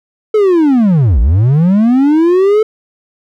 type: linear two-way sweep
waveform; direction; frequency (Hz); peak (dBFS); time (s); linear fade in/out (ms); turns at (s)
triangle; down then up; 440 to 51.91 to 440; -4; 0.34-2.63; 5; 1.2
effects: none